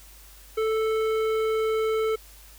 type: tone with hard clipping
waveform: sine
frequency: 439.8 Hz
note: A4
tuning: 1 cent flat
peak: -24 dBFS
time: 0.57-2.16 s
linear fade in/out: 10 ms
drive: 12 dB
effects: added 50 Hz sine -49 dBFS peak until 2.58 s + white hiss -51 dBFS RMS until 2.58 s